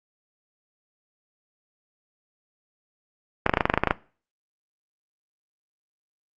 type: clicks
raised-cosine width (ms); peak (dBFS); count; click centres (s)
0.5; -3; 12; 3.464 / 3.495 / 3.538 / 3.572 / 3.608 / 3.655 / 3.699 / 3.739 / 3.776 / 3.836 / 3.873 / 3.909
effects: noise-tail reverb RT60 0.4 s tail -20 dB re dry + Opus 24 kbps